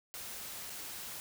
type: noise with dropouts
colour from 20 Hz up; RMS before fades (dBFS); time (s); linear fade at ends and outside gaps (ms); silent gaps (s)
white; -44; 0.14-1.2; 0; 0.697-0.702
effects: none